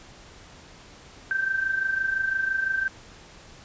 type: tone with amplitude modulation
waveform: sine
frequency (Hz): 1561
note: G6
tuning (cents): -8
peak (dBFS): -20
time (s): 1.31-2.88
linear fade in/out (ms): 0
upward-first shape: sine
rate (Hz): 25.9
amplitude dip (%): 65
effects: pink hiss -48 dBFS RMS until 3.64 s + resampled to 16000 Hz